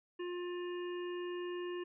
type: harmonic tone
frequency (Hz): 354.3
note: F4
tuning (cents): +25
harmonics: 1 / 3 / 5 / 7 / 8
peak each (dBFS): -38 / -50 / -52 / -59 / -54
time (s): 0.19-1.84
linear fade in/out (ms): 10
effects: none